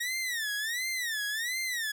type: tone with vibrato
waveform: sawtooth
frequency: 1864.7 Hz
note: A#6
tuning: in tune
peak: -27 dBFS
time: 0-1.92 s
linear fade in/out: 10 ms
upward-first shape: sine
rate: 1.4 Hz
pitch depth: 200 cents each way
effects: none